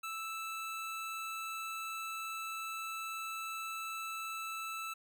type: tone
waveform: 25% pulse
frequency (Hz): 1318.5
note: E6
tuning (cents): 0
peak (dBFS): -35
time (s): 0.03-4.94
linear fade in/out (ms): 10
effects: none